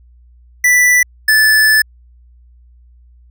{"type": "tone pair in turn", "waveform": "square", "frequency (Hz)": [1975.5, 1743], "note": ["B6", "A6"], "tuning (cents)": [0, -17], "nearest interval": "major second", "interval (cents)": 217, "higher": "first", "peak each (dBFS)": -8, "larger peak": "neither", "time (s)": [[0.64, 1.03], [1.28, 1.82]], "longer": "second", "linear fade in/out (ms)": 5, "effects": ["added 60 Hz sine -42 dBFS peak until 3.3 s"]}